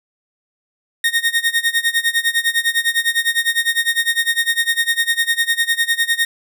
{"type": "tone with tremolo", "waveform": "30% pulse", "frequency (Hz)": 1852, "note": "A#6", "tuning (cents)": -12, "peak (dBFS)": -9, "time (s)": [1.04, 6.25], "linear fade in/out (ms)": 2, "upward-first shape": "sine", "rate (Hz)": 9.9, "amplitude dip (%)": 90, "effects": []}